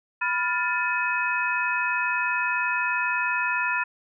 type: tone cluster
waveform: sine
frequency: 988 / 1405 / 1762 / 2538 Hz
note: B5 / F6 / A6 / D#7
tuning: 0 / +10 / +2 / +34 cents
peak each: -28 dBFS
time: 0.21-3.84 s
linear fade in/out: 10 ms
effects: none